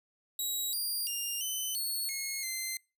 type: tone with pitch steps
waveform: 10% pulse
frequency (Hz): 3853 / 4787 / 2807 / 3032 / 4389 / 2168 / 2074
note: B7 / D8 / F7 / F#7 / C#8 / C#7 / C7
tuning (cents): -44 / +32 / +8 / +42 / -18 / -39 / -16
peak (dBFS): -25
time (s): 0.39-2.77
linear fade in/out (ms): 2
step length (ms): 340
effects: noise-tail reverb RT60 0.3 s tail -26 dB re dry